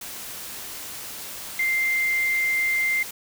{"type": "tone in noise", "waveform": "sine", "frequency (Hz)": 2093, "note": "C7", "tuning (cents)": 0, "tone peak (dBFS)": -20, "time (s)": [1.59, 3.03], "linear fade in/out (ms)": 5, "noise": "white", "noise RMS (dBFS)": -36, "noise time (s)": [0.01, 3.11], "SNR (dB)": 13, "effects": []}